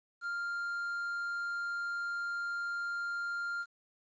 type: tone with quantisation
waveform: triangle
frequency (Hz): 1396.9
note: F6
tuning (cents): 0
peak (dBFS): -32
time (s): 0.21-3.66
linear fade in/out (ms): 50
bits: 10
effects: resampled to 16000 Hz